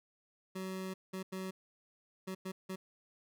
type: tone bursts at uneven times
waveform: 25% pulse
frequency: 188.2 Hz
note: F#3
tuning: 30 cents sharp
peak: -35 dBFS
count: 6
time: 0.55-0.94 / 1.13-1.23 / 1.32-1.51 / 2.27-2.35 / 2.45-2.52 / 2.69-2.76 s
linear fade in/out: 10 ms
effects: none